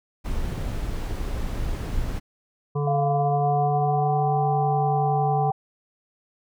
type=noise; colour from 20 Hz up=brown; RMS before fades=-27 dBFS; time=0.24-2.2 s; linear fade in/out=20 ms
type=harmonic tone; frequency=144.8 Hz; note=D3; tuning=24 cents flat; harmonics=1 / 3 / 5 / 7 / 8; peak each=-23 / -28 / -36 / -35 / -39 dBFS; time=2.75-5.51 s; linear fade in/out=10 ms
type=tone with pitch glide; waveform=sine; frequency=698.5 to 775 Hz; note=F5 to G5; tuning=0 to -20 cents; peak=-22 dBFS; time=2.87-5.52 s; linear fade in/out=5 ms; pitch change=+180 cents; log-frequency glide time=3.07-4.47 s
effects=none